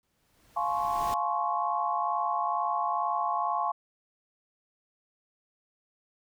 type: noise with exponential growth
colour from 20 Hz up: pink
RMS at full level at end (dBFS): -38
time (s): 0.03-1.14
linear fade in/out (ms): 1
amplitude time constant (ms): 240
type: chord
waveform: sine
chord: Db major seventh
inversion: first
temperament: equal with one note detuned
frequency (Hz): 698.5 / 847.6 / 1046.5 / 1108.7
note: F5 / Ab5 / C6 / Db6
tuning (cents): 0 / +35 / 0 / 0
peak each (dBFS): -32 / -31 / -33 / -31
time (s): 0.56-3.72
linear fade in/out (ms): 10
effects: none